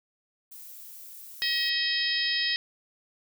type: noise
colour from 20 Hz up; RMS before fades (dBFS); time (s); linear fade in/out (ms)
violet; -45; 0.51-1.7; 10
type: harmonic tone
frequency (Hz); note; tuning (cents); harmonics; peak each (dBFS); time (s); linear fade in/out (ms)
637; D#5; +41; 3 / 4 / 5 / 6 / 7 / 8; -30 / -35 / -32 / -32 / -35 / -30; 1.42-2.56; 0
effects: none